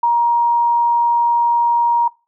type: tone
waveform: sine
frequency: 944 Hz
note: A#5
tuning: 22 cents sharp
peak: -11 dBFS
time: 0.03-2.08 s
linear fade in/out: 5 ms
effects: noise-tail reverb RT60 0.3 s tail -23 dB re dry